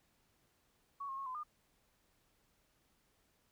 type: tone with pitch steps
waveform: sine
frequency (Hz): 1119 / 1076 / 1092 / 1022 / 1212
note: C#6 / C6 / C#6 / C6 / D#6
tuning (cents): +16 / +48 / -26 / -41 / -46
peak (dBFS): -40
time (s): 1-1.435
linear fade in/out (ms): 10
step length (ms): 87
effects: pink hiss -75 dBFS RMS until 3.51 s